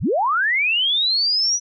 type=linear sweep; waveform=sine; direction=up; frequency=38.08 to 5920 Hz; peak=-16 dBFS; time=0-1.6 s; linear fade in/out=50 ms; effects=none